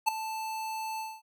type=tone with ADSR envelope; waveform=square; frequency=880 Hz; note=A5; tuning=in tune; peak=-20 dBFS; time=0.06-1.22 s; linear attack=23 ms; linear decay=7 ms; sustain=-14 dB; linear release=230 ms; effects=none